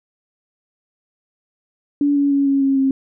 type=tone with pitch steps; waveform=sine; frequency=286.9 / 283.1 / 279.4 / 275.7 / 272.1 / 268.5 Hz; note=D4 / C#4 / C#4 / C#4 / C#4 / C4; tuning=-40 / +37 / +14 / -9 / -32 / +45 cents; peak=-13 dBFS; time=2.01-2.91 s; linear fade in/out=2 ms; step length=150 ms; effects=none